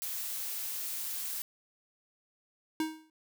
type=noise; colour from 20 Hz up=blue; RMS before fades=-37 dBFS; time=0.02-1.42 s; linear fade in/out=0 ms
type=tone with exponential decay; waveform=square; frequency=315.3 Hz; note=D#4; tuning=23 cents sharp; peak=-27 dBFS; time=2.8-3.1 s; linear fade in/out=2 ms; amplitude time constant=64 ms
effects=none